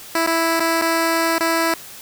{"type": "tone with dropouts", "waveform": "10% pulse", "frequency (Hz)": 329.6, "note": "E4", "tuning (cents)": 0, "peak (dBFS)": -8, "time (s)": [0.15, 1.74], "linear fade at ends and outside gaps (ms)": 2, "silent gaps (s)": [[0.264, 0.273], [0.597, 0.604], [0.814, 0.82], [1.383, 1.406]], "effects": ["white hiss -38 dBFS RMS until 2.01 s"]}